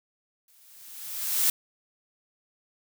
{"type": "noise with exponential growth", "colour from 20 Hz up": "blue", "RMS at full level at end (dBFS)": -21, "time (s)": [0.48, 1.5], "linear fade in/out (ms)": 2, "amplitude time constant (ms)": 220, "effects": []}